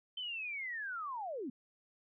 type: linear sweep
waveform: sine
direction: down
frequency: 3101 to 222 Hz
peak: -38 dBFS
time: 0.17-1.5 s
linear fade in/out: 5 ms
effects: none